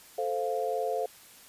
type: chord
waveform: sine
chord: F major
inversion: first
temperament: equal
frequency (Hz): 440 / 523.3 / 698.5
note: A4 / C5 / F5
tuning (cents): 0 / 0 / 0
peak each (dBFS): -32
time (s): 0.18-1.06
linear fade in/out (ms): 5
effects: white hiss -53 dBFS RMS until 1.48 s + resampled to 32000 Hz